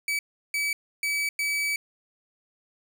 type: tone bursts at uneven times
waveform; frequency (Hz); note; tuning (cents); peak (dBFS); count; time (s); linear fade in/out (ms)
40% pulse; 2290; D7; -44; -24; 4; 0.08-0.19 / 0.54-0.73 / 1.03-1.29 / 1.39-1.76; 2
effects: none